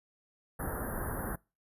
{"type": "band-stop noise", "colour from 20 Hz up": "pink", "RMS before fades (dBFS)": -36, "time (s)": [0.59, 1.36], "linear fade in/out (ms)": 10, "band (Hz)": [1800, 10000], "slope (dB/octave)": 96, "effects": ["noise-tail reverb RT60 0.3 s tail -25 dB re dry", "resampled to 32000 Hz"]}